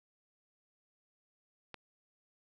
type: click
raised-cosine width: 0.3 ms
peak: -28 dBFS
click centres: 1.743 s
effects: none